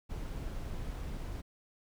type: noise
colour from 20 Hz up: brown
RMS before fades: -39 dBFS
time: 0.09-1.42 s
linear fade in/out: 20 ms
effects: none